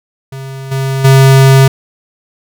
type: tone with level steps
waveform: square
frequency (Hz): 134.4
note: C3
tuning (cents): +47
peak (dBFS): -23 / -13 / -3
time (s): 0.32-1.68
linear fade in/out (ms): 5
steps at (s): 0.71 / 1.04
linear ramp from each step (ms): 10
effects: none